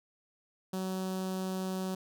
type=tone with notch filter; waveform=sawtooth; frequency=187.7 Hz; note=F#3; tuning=25 cents sharp; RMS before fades=-35 dBFS; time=0.73-1.95 s; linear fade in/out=5 ms; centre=2100 Hz; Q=1.1; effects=none